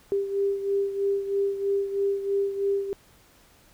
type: beating tone pair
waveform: sine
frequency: 396.5 / 399.6 Hz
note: G4 / G4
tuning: +20 / +33 cents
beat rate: 3.1 Hz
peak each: -24 / -30 dBFS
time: 0.12-2.93 s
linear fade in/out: 0 ms
effects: pink hiss -57 dBFS RMS until 3.73 s